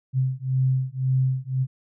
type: beating tone pair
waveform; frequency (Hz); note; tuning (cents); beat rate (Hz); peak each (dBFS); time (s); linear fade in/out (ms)
sine; 129.8 / 131.7; C3 / C3; -13 / +12; 1.9; -23; 0.13-1.67; 50
effects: none